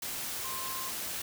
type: tone in noise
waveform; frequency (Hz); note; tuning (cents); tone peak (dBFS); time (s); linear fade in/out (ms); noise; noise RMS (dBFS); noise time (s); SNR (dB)
sine; 1053; C6; +11; -40; 0.44-0.9; 5; white; -37; 0.02-1.22; -6
effects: none